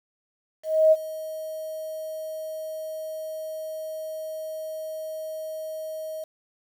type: tone with ADSR envelope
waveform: sine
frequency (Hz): 630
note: D#5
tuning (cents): +21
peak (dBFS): -12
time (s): 0.63-6.24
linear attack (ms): 290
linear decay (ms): 37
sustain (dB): -19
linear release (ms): 4
effects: 8-bit